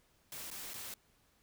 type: noise with dropouts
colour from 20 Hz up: white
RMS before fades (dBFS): -45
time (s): 0.32-0.94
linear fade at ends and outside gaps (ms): 2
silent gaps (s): 0.503-0.513 / 0.736-0.74
effects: pink hiss -71 dBFS RMS until 1.42 s